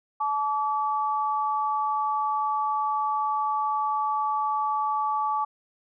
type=tone pair together; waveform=sine; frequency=862 / 1150.6 Hz; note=A5 / D6; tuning=-36 / -36 cents; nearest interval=perfect fourth; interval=500 cents; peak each=-26 dBFS; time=0.2-5.45 s; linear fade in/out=10 ms; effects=none